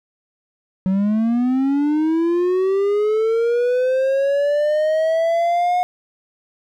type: linear sweep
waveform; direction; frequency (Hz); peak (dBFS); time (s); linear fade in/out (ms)
triangle; up; 185 to 725; -13; 0.86-5.83; 0
effects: none